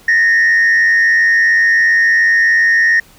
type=tone with frequency modulation; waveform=sine; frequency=1845 Hz; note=A#6; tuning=18 cents flat; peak=-6 dBFS; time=0.08-3 s; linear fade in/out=5 ms; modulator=92.9 Hz; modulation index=0.63; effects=tanh soft clip ceiling -6 dBFS + pink hiss -45 dBFS RMS until 3.18 s